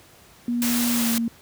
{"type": "tone with pitch glide", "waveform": "sine", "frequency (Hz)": [239.5, 231.3], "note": ["A#3", "A#3"], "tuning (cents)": [47, -13], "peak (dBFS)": -21, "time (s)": [0.48, 1.28], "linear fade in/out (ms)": 2, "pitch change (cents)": -60, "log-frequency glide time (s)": [0.93, 1.06]}
{"type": "band-stop noise", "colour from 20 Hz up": "white", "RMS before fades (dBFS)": -26, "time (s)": [0.62, 1.18], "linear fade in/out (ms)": 0, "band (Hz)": [150, 400], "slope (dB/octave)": 48}
{"effects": ["pink hiss -51 dBFS RMS until 1.41 s", "high-pass 60 Hz 12 dB/octave"]}